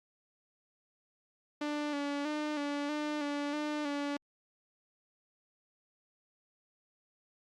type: tone with pitch steps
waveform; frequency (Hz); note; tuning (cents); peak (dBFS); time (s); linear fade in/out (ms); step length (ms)
sawtooth; 296 / 285.8 / 301.4 / 288 / 299.7 / 288.7 / 299.6 / 286.7; D4 / D4 / D4 / D4 / D4 / D4 / D4 / D4; +14 / -47 / +45 / -34 / +35 / -30 / +35 / -42; -29; 1.61-4.17; 5; 320
effects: low-pass 5000 Hz 12 dB/octave + Opus 48 kbps